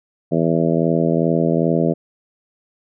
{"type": "harmonic tone", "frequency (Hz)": 82.5, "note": "E2", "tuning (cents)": 2, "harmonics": [2, 3, 4, 5, 6, 7, 8], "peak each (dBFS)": [-19, -21, -22, -23, -24, -24, -25], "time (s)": [0.31, 1.94], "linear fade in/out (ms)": 20, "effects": []}